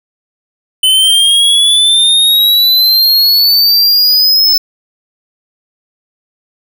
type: exponential sweep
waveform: square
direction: up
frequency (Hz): 3025 to 5280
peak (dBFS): -6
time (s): 0.83-4.58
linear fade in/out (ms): 5
effects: none